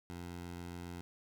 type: tone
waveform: 15% pulse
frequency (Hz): 87.31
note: F2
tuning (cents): 0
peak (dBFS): -37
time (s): 0.1-1.01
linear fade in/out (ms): 0
effects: none